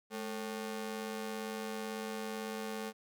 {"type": "ring-modulated tone", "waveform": "sawtooth", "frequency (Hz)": 329.9, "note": "E4", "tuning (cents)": 1, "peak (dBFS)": -31, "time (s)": [0.1, 2.93], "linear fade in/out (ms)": 50, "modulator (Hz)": 116, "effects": []}